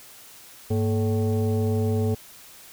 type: tone with frequency modulation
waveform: sine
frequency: 101.3 Hz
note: G#2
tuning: 43 cents flat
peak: -20 dBFS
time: 0.7-2.15 s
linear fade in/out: 10 ms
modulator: 332 Hz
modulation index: 1
effects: white hiss -47 dBFS RMS until 2.72 s